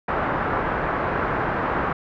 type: low-pass noise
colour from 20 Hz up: white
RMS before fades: -24 dBFS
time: 0.08-1.93 s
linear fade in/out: 5 ms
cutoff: 1500 Hz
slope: 24 dB/octave
effects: none